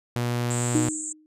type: tone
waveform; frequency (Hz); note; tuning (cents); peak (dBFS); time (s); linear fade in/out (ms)
sawtooth; 120.7; B2; -39; -20; 0.16-0.89; 0
type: band-pass noise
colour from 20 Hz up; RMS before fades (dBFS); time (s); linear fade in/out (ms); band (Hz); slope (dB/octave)
white; -33; 0.5-1.13; 10; 7100 to 8300; 96
type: tone with exponential decay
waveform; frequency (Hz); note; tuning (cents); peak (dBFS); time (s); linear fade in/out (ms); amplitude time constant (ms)
sine; 308.9; D#4; -12; -17; 0.75-1.26; 0; 110
effects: resampled to 32000 Hz